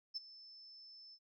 sine tone with ADSR envelope, 5274 Hz, E8, in tune, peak -36 dBFS, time 0.14-1.19 s, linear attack 25 ms, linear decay 21 ms, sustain -18 dB, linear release 58 ms, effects tanh soft clip ceiling -32 dBFS

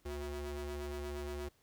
45% pulse ring-modulated tone, 146.83 Hz, D3, in tune, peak -36 dBFS, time 0.05-1.49 s, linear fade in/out 10 ms, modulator 216 Hz, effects pink hiss -71 dBFS RMS until 1.62 s

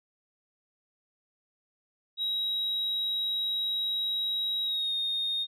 sine tone with pitch glide, 3835 to 3694 Hz, A#7 to A#7, +48 to -16 cents, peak -26 dBFS, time 2.17-5.47 s, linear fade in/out 50 ms, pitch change -64 cents, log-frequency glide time 4.64-4.93 s, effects tanh soft clip ceiling -24 dBFS

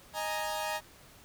sawtooth chord, D# suspended fourth, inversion none, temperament equal, 622.3 / 830.6 / 932.3 Hz, D#5 / G#5 / A#5, 0 / 0 / 0 cents, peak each -33 dBFS, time 0.13-0.81 s, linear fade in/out 50 ms, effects pink hiss -56 dBFS RMS until 1.24 s

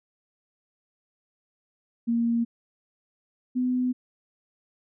sine tone pair in turn, 233.3 / 251.4 Hz, A#3 / B3, +2 / +31 cents, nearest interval minor second, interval 129 cents, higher second, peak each -21 / -22 dBFS, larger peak first, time 2.07-2.45 / 3.55-3.93 s, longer neither, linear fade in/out 20 ms, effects none

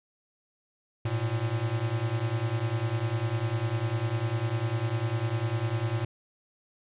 square beating tone pair, 108.7 / 118.7 Hz, A2 / A#2, -21 / +32 cents, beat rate 10 Hz, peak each -31 / -30 dBFS, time 1.05-6.05 s, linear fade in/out 5 ms, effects resampled to 8000 Hz + 11-bit

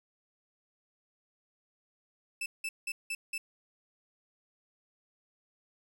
40% pulse tone bursts, 2637 Hz, E7, in tune, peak -32 dBFS, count 5, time 2.41-3.38 s, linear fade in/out 5 ms, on 50 ms, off 180 ms, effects none

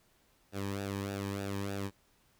sawtooth tone with flanger, 99.2 Hz, G2, 21 cents sharp, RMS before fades -37 dBFS, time 0.52-1.91 s, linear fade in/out 50 ms, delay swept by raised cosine 0.94 to 1.47 ms, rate 3.3 Hz, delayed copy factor -0.7, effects pink hiss -69 dBFS RMS until 2.39 s

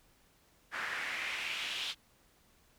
pink noise with band-pass filter sweep, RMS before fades -38 dBFS, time 0.71-1.95 s, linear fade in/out 50 ms, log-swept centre 1600 to 3400 Hz, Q 3, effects pink hiss -67 dBFS RMS until 2.78 s

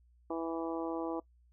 harmonic tone, 164.81 Hz, E3, in tune, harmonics 2 / 3 / 4 / 5 / 6 / 7, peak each -36 / -40 / -42 / -44 / -46 / -47 dBFS, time 0.3-1.2 s, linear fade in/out 5 ms, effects noise-tail reverb RT60 0.1 s tail -22 dB re dry + added 60 Hz sine -62 dBFS peak until 1.52 s

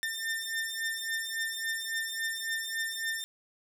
sawtooth beating tone pair, 1800 / 1803.6 Hz, A6 / A6, +39 / +42 cents, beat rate 3.6 Hz, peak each -31 / -32 dBFS, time 0.03-3.24 s, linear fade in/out 0 ms, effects none

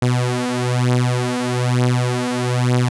sawtooth beating tone pair, 123.47 / 124.57 Hz, B2 / B2, 0 / +15 cents, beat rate 1.1 Hz, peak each -15 dBFS, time 0.02-2.89 s, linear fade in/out 5 ms, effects resampled to 24000 Hz

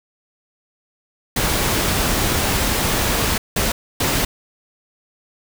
pink noise bursts at uneven times, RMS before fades -19 dBFS, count 3, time 1.36-3.38 / 3.56-3.72 / 4-4.25 s, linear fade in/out 5 ms, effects none

